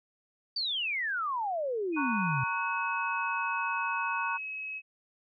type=exponential sweep; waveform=sine; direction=down; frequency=4699 to 123.1 Hz; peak=-29 dBFS; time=0.56-2.44 s; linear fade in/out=5 ms
type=tone with pitch glide; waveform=sine; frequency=2489 to 2563 Hz; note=D#7 to E7; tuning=0 to -49 cents; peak=-35 dBFS; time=1.92-4.82 s; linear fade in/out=50 ms; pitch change=+51 cents; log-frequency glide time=2.14-2.62 s
type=chord; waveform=sine; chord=F# major; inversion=first; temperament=just; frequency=925 / 1110 / 1480 Hz; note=A#5 / C#6 / F#6; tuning=-14 / +2 / 0 cents; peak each=-34 dBFS; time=1.96-4.38 s; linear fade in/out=20 ms
effects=none